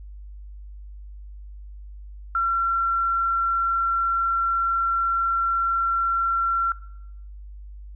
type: tone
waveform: sine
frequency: 1361 Hz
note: F6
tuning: 45 cents flat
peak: -19 dBFS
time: 2.35-6.72 s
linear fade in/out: 2 ms
effects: noise-tail reverb RT60 0.8 s tail -21 dB re dry + added 50 Hz sine -37 dBFS peak until 7.95 s